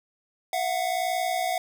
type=tone pair together; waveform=square; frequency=672.7 / 734 Hz; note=E5 / F#5; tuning=+35 / -14 cents; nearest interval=major second; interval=151 cents; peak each=-30 / -27 dBFS; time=0.53-1.58 s; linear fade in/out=2 ms; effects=none